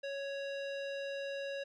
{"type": "tone with low-pass filter", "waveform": "square", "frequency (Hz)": 555, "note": "C#5", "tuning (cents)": 2, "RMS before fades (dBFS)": -40, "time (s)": [0.03, 1.64], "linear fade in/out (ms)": 10, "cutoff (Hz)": 3700, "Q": 1.6, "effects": []}